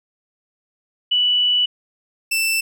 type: tone pair in turn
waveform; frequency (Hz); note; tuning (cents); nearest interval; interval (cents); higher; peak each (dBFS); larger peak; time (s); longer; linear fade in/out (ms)
sine / sawtooth; 2960 / 2663; F#7 / E7; 0 / +17; major second; 183; first; -14; neither; 1.11-1.66 / 2.31-2.61; first; 10
effects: none